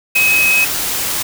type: tone in noise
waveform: sine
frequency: 2548 Hz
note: D#7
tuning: 41 cents sharp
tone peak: -10 dBFS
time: 0.15-0.65 s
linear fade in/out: 10 ms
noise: white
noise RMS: -19 dBFS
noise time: 0.15-1.23 s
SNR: +6 dB
effects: none